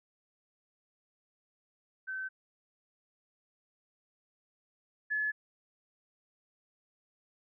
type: tone pair in turn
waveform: sine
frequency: 1535 / 1712.6 Hz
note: G6 / A6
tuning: -37 / -47 cents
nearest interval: major second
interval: 190 cents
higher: second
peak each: -35 / -29 dBFS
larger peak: second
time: 2.07-2.29 / 5.1-5.32 s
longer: neither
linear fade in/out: 20 ms
effects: none